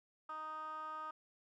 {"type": "tone with band-pass filter", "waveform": "15% pulse", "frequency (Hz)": 311.1, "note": "D#4", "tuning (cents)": 0, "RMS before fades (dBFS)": -45, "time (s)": [0.29, 1.11], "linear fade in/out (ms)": 5, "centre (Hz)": 1200, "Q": 5.8, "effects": []}